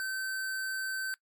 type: tone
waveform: square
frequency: 1541 Hz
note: G6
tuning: 30 cents flat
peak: -33 dBFS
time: 0-1.14 s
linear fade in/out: 0 ms
effects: noise-tail reverb RT60 0.1 s tail -21 dB re dry + MP3 96 kbps